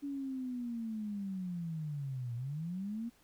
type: linear two-way sweep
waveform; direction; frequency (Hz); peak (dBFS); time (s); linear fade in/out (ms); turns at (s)
sine; down then up; 286.1 to 116.54 to 239.5; -36; 0.02-3.1; 20; 2.35
effects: pink hiss -67 dBFS RMS until 3.23 s